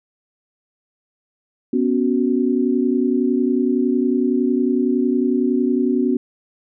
sine chord, B suspended second, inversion none, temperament just, 246.9 / 277.8 / 370.4 Hz, B3 / C#4 / F#4, 0 / +4 / +2 cents, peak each -18 / -20 / -21 dBFS, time 1.73-6.17 s, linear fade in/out 5 ms, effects none

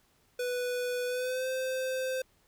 square tone with pitch glide, 493.9 to 518.8 Hz, B4 to C5, 0 to -15 cents, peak -31 dBFS, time 0.39-2.22 s, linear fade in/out 5 ms, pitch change +85 cents, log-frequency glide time 1.06-1.48 s, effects pink hiss -68 dBFS RMS until 2.47 s

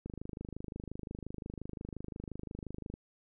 click train, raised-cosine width 3 ms, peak -28 dBFS, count 75, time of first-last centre 0.06-2.939 s, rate 25.7 Hz, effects none

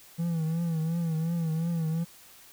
triangle tone with vibrato, 164.4 Hz, E3, 4 cents flat, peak -24 dBFS, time 0.18-2.05 s, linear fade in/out 20 ms, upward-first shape triangle, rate 2.8 Hz, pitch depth 83 cents each way, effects white hiss -53 dBFS RMS until 2.52 s

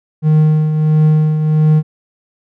triangle tone with tremolo, 154.5 Hz, D#3, 12 cents flat, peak -4 dBFS, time 0.22-1.83 s, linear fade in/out 50 ms, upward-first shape triangle, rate 1.5 Hz, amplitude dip 55%, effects none

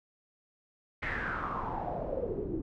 pink noise with low-pass filter sweep, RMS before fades -35 dBFS, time 1.02-2.62 s, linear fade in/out 10 ms, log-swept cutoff 2100 to 310 Hz, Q 6, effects none

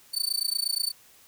sawtooth tone with amplitude modulation, 4527 Hz, C#8, 36 cents sharp, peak -19 dBFS, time 0.13-0.92 s, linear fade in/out 20 ms, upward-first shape sine, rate 28.4 Hz, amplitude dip 100%, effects white hiss -56 dBFS RMS until 1.27 s

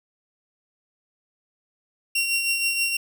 sawtooth tone with tremolo, 2746 Hz, F7, 30 cents flat, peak -16 dBFS, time 2.15-2.97 s, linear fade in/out 5 ms, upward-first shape triangle, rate 6.3 Hz, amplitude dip 50%, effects none

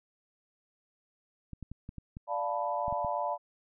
clicks, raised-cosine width 5 ms, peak -29 dBFS, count 9, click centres 1.533 / 1.627 / 1.716 / 1.891 / 1.983 / 2.169 / 2.881 / 2.926 / 3.047 s
sine chord, B half-diminished seventh, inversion first, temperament equal, 587.3 / 698.5 / 880 / 987.8 Hz, D5 / F5 / A5 / B5, 0 / 0 / 0 / 0 cents, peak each -35 dBFS, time 2.27-3.38 s, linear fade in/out 50 ms
effects none

